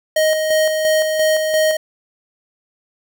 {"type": "tone with tremolo", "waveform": "square", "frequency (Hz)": 625, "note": "D#5", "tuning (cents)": 8, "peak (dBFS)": -13, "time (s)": [0.16, 1.77], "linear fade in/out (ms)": 5, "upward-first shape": "square", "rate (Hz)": 2.9, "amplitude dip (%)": 40, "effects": []}